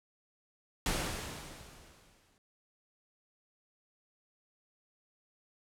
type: noise with exponential decay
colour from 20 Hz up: pink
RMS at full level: -31 dBFS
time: 0.86-2.38 s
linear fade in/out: 1 ms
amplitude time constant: 330 ms
effects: low-pass 11000 Hz 12 dB/octave